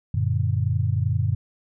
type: chord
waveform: sine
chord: Gb augmented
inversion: none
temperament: equal with one note detuned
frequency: 93.95 / 116.54 / 146.83 Hz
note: Gb2 / Bb2 / D3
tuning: +27 / 0 / 0 cents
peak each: -23 / -23 / -27 dBFS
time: 0.14-1.35 s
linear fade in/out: 5 ms
effects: none